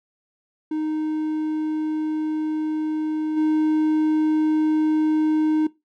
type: tone with level steps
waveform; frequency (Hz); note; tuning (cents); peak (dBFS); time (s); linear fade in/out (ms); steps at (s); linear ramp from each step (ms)
triangle; 310; D#4; -6; -20 / -15; 0.71-5.67; 5; 3.36; 20
effects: noise-tail reverb RT60 0.2 s tail -19 dB re dry